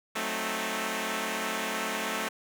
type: chord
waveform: 5% pulse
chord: F# diminished seventh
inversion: none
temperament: equal with one note detuned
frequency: 185 / 220 / 263.4 / 311.1 Hz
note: F#3 / A3 / C4 / Eb4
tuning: 0 / 0 / +12 / 0 cents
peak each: -27 / -21 / -25 / -27 dBFS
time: 0.15-2.29 s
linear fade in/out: 10 ms
effects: none